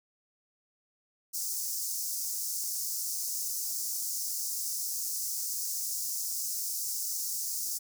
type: high-pass noise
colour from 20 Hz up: pink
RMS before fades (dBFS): -34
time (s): 1.33-7.79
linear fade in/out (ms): 20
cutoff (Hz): 5200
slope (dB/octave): 48
effects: none